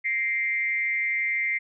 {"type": "tone with frequency modulation", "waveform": "sine", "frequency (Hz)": 2096, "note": "C7", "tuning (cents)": 2, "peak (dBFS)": -23, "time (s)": [0.04, 1.59], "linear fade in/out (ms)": 20, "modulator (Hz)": 218, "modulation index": 0.53, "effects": []}